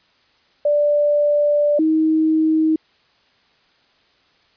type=tone pair in turn; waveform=sine; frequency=587.3 / 315.8 Hz; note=D5 / D#4; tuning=0 / +26 cents; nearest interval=major seventh; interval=1074 cents; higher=first; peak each=-13 dBFS; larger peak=neither; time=0.65-1.79 / 1.79-2.76 s; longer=first; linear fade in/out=5 ms; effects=white hiss -58 dBFS RMS until 4.56 s + resampled to 11025 Hz